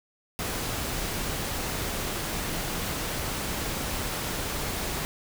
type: noise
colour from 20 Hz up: pink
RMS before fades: -31 dBFS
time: 0.39-5.05 s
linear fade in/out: 0 ms
effects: none